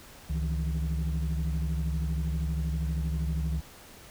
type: tone cluster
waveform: sine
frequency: 68.6 / 156.4 / 169 Hz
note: C#2 / D#3 / E3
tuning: -17 / +9 / +43 cents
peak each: -27 / -31 / -35 dBFS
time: 0.29-3.61 s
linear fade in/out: 20 ms
effects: tanh soft clip ceiling -22 dBFS + pink hiss -50 dBFS RMS until 4.1 s